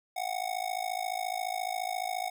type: tone with amplitude modulation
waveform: square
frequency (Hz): 737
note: F#5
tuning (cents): -7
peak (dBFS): -28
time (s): 0.16-2.3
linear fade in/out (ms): 10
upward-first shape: sine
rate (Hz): 54.4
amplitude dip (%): 95
effects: none